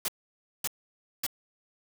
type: noise bursts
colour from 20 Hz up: white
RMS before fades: -30 dBFS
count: 3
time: 0.05-1.266 s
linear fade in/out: 2 ms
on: 32 ms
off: 560 ms
effects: none